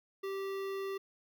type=tone with notch filter; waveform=square; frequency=390 Hz; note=G4; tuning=9 cents flat; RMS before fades=-38 dBFS; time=0.23-0.98 s; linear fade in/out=10 ms; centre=8000 Hz; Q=0.55; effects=none